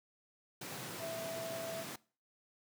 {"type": "high-pass noise", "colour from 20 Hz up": "pink", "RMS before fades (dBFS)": -45, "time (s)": [0.61, 1.96], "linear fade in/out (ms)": 5, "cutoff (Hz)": 110, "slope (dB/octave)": 48}
{"type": "tone", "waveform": "sine", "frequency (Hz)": 659.3, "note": "E5", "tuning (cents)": 0, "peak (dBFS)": -39, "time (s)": [0.99, 1.86], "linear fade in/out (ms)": 50}
{"effects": ["noise-tail reverb RT60 0.4 s tail -22 dB re dry"]}